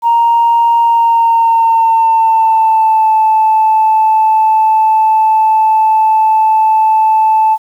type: tone with pitch glide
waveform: sine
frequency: 932.3 to 874.9 Hz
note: A#5 to A5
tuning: 0 to -10 cents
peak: -5 dBFS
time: 0.02-7.58 s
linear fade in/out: 50 ms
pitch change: -110 cents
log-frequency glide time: 0.8-3.12 s
effects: tanh soft clip ceiling -2 dBFS + 7-bit